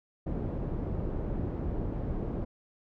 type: low-pass noise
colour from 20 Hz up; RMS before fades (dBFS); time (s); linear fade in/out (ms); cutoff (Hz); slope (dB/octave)
pink; -33; 0.26-2.45; 10; 450; 12
effects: none